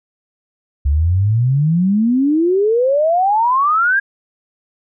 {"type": "exponential sweep", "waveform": "sine", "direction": "up", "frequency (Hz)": [67.8, 1646], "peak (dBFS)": -11, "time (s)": [0.85, 4], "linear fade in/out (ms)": 10, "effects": []}